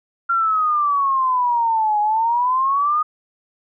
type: exponential two-way sweep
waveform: sine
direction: down then up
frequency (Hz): 1384 to 830.6 to 1244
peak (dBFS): -15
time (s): 0.29-3.03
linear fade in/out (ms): 10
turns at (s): 2
effects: none